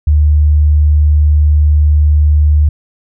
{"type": "tone", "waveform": "sine", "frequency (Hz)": 75, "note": "D2", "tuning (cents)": 37, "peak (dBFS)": -5, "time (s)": [0.07, 2.69], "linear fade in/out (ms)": 5, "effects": []}